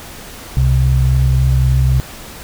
sine tone pair together, 65.41 / 129.17 Hz, C2 / C3, 0 / -22 cents, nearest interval octave, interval 1178 cents, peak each -12 dBFS, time 0.57-2 s, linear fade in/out 0 ms, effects pink hiss -33 dBFS RMS until 2.43 s

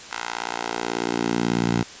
10% pulse tone with high-pass filter sweep, 58.27 Hz, A#1, in tune, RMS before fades -25 dBFS, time 0.11-1.83 s, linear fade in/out 5 ms, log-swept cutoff 1200 to 130 Hz, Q 1.2, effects white hiss -40 dBFS RMS until 2 s + resampled to 16000 Hz

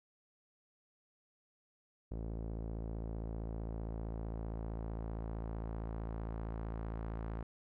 sawtooth tone with low-pass filter sweep, 55.4 Hz, A1, 13 cents sharp, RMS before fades -41 dBFS, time 2.11-7.43 s, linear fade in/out 5 ms, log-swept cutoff 510 to 1300 Hz, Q 0.99, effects none

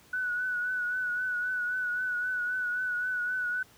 sine tone with vibrato, 1480 Hz, F#6, in tune, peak -28 dBFS, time 0.13-3.63 s, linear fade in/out 5 ms, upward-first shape triangle, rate 3.8 Hz, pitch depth 43 cents each way, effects pink hiss -58 dBFS RMS until 3.77 s + high-pass 60 Hz 12 dB/octave

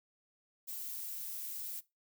violet noise, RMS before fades -42 dBFS, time 0.67-1.81 s, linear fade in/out 20 ms, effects noise-tail reverb RT60 0.2 s tail -18 dB re dry

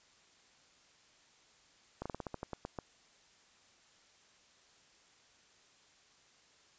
slowing click train, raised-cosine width 1 ms, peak -25 dBFS, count 11, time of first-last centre 2.02-2.788 s, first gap 36 ms, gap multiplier 1.16, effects white hiss -65 dBFS RMS until 6.78 s + resampled to 16000 Hz

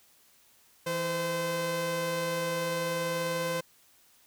sawtooth tone pair together, 164.81 / 514.8 Hz, E3 / C5, 0 / -28 cents, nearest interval octave + minor sixth, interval 1972 cents, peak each -32 / -26 dBFS, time 0.86-3.61 s, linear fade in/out 10 ms, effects white hiss -62 dBFS RMS until 4.26 s

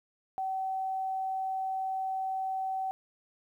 sine tone, 763 Hz, G5, 47 cents flat, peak -30 dBFS, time 0.38-2.91 s, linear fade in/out 0 ms, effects 11-bit

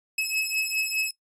sawtooth beating tone pair, 2576 / 2580.9 Hz, E7 / E7, -41 / -37 cents, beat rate 4.9 Hz, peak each -25 dBFS, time 0.18-1.11 s, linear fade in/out 5 ms, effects noise-tail reverb RT60 0.1 s tail -20 dB re dry + resampled to 32000 Hz

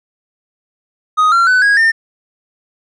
triangle tone with pitch steps, 1250 / 1371 / 1503.8 / 1649.4 / 1809.1 Hz, D#6 / F6 / F#6 / G#6 / A6, +8 / -32 / +28 / -12 / +48 cents, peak -6 dBFS, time 1.17-1.92 s, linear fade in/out 20 ms, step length 150 ms, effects resampled to 22050 Hz

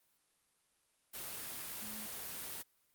sine tone in noise, 215.3 Hz, A3, 37 cents flat, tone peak -50 dBFS, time 1.81-2.07 s, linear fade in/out 20 ms, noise white, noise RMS -44 dBFS, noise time 1.13-2.63 s, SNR -9 dB, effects white hiss -75 dBFS RMS until 2.94 s + Opus 32 kbps

